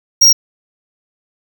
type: tone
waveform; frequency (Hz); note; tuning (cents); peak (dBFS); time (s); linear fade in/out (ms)
square; 5620; F8; +10; -5; 0.21-0.33; 10
effects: none